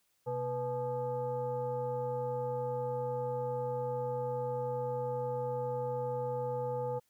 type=tone with frequency modulation; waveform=sine; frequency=493.9 Hz; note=B4; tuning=in tune; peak=-32 dBFS; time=0.26-7 s; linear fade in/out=20 ms; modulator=366 Hz; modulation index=0.92; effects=white hiss -75 dBFS RMS until 7.09 s